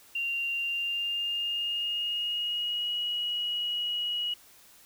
sine tone with pitch glide, 2773 to 2906 Hz, F7 to F#7, -13 to -32 cents, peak -28 dBFS, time 0.15-4.34 s, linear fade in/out 5 ms, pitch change +81 cents, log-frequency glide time 0.53-2.92 s, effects white hiss -56 dBFS RMS until 4.85 s

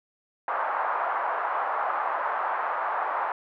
pink band-pass noise, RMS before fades -28 dBFS, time 0.48-3.32 s, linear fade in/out 2 ms, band 760 to 1300 Hz, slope 24 dB/octave, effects none

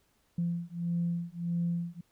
sine beating tone pair, 170.6 / 172.2 Hz, F3 / F3, -40 / -24 cents, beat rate 1.6 Hz, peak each -32 / -32 dBFS, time 0.38-2.01 s, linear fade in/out 5 ms, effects tanh soft clip ceiling -22 dBFS + pink hiss -71 dBFS RMS until 2.11 s

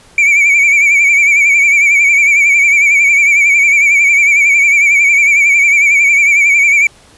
triangle tone with vibrato, 2298 Hz, D7, 38 cents flat, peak -4 dBFS, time 0.18-6.87 s, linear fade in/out 2 ms, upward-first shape sine, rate 11 Hz, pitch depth 66 cents each way, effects pink hiss -43 dBFS RMS until 7.17 s + resampled to 24000 Hz

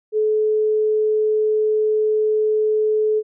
sine tone, 430 Hz, A4, 40 cents flat, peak -15 dBFS, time 0.12-3.23 s, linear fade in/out 50 ms, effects none

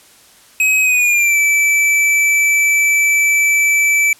square tone with pitch glide, 2540 to 2316 Hz, D#7 to D7, +35 to -25 cents, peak -11 dBFS, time 0.6-4.13 s, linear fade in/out 2 ms, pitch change -160 cents, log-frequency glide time 0.82-1.38 s, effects white hiss -46 dBFS RMS until 4.19 s + low-pass 12000 Hz 12 dB/octave

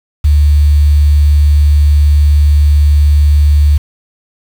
sine tone with quantisation, 73.42 Hz, D2, in tune, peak -4 dBFS, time 0.24-3.78 s, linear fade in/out 10 ms, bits 5, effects none

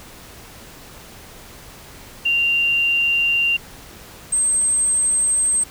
sine tone pair in turn, 2777 / 8322 Hz, F7 / C9, -10 / -10 cents, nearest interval octave + perfect fifth, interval 1900 cents, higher second, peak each -15 / -15 dBFS, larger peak neither, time 2.25-3.57 / 4.32-5.64 s, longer neither, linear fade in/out 10 ms, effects pink hiss -41 dBFS RMS until 5.7 s

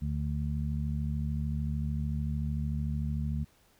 harmonic tone, 73.42 Hz, D2, in tune, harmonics 1 / 2 / 3, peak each -32 / -33 / -37 dBFS, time 0.01-3.45 s, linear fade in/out 20 ms, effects pink hiss -65 dBFS RMS until 3.79 s

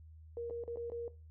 sine tone with dropouts, 470.4 Hz, A#4, 16 cents sharp, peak -37 dBFS, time 0.37-1.08 s, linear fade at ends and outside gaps 1 ms, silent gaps 0.499-0.507 / 0.638-0.678 / 0.759-0.771 / 0.9-0.919 s, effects noise-tail reverb RT60 0.3 s tail -18 dB re dry + added 79 Hz sine -52 dBFS peak until 1.3 s

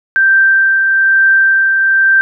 sine tone with tremolo, 1568 Hz, G6, in tune, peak -5 dBFS, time 0.16-2.21 s, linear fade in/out 0 ms, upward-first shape triangle, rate 1.1 Hz, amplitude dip 35%, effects none

